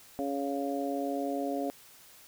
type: harmonic tone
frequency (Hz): 139.8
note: C#3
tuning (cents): +15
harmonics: 2 / 3 / 4 / 5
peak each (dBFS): -33 / -38 / -36 / -36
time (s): 0.19-1.7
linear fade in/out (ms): 0
effects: white hiss -55 dBFS RMS until 2.27 s